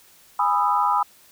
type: chord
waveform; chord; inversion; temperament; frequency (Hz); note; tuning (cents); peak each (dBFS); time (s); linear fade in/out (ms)
sine; E major seventh; first; just; 824.1 / 988.9 / 1236.1 / 1318.5; G#5 / B5 / D#6 / E6; -14 / +2 / -12 / 0; -23 / -21 / -23 / -27; 0.39-1.03; 5
effects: white hiss -53 dBFS RMS until 1.31 s